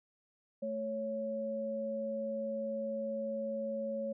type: tone pair together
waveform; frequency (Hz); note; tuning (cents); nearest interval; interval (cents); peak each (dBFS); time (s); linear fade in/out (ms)
sine; 220 / 554.4; A3 / C#5; 0 / 0; octave + major third; 1600; -40 / -35; 0.62-4.13; 10
effects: none